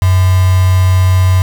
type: tone with quantisation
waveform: sine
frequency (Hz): 92.5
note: F#2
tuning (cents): 0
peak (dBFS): -6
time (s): 0.02-1.42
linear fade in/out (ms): 0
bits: 3
effects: none